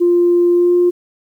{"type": "tone with pitch glide", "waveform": "sine", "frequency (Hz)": [349.2, 353.3], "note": ["F4", "F4"], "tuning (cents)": [0, 20], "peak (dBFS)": -8, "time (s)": [0, 0.91], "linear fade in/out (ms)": 20, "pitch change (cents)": 20, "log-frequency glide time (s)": [0.52, 0.75], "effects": ["tanh soft clip ceiling -4 dBFS", "8-bit"]}